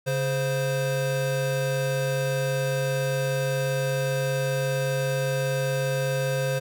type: tone pair together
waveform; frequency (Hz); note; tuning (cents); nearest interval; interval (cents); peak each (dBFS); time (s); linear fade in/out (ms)
square; 138.59 / 523.2; C#3 / C5; 0 / 0; octave + major seventh; 2300; -27; 0.06-6.6; 20
effects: none